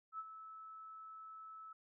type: tone with ADSR envelope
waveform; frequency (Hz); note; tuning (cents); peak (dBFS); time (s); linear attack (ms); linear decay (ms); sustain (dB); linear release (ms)
sine; 1305; E6; -18; -40; 0.12-1.73; 69; 40; -10; 6
effects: none